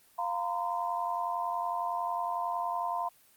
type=chord; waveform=sine; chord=F suspended fourth; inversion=none; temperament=equal with one note detuned; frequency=698.5 / 932.3 / 1023.2 Hz; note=F5 / Bb5 / C6; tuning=0 / 0 / -39 cents; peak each=-34 dBFS; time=0.18-3.09 s; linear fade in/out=10 ms; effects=white hiss -62 dBFS RMS until 3.36 s + Opus 24 kbps